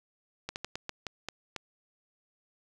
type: slowing click train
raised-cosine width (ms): 0.2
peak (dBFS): -18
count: 8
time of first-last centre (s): 0.49-1.563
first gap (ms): 69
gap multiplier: 1.26
effects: none